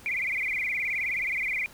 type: tone with vibrato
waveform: sine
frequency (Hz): 2212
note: C#7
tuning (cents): -4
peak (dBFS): -26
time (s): 0.06-1.66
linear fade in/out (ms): 0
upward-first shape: sine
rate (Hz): 19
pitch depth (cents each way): 170
effects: pink hiss -51 dBFS RMS until 1.73 s